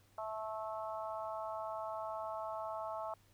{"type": "harmonic tone", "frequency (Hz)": 218.2, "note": "A3", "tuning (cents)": -14, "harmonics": [3, 4, 5, 6], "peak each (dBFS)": [-42, -44, -46, -48], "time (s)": [0.18, 3.14], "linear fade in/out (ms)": 2, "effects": ["added 99 Hz sine -68 dBFS peak until 3.33 s", "pink hiss -70 dBFS RMS until 3.33 s"]}